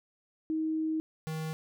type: tone pair in turn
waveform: sine / square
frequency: 316.1 / 158.05 Hz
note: D#4 / D#3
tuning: +27 / +27 cents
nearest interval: octave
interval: 1200 cents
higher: first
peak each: -28 / -34 dBFS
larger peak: first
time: 0.5-1 / 1.27-1.53 s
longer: first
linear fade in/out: 0 ms
effects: none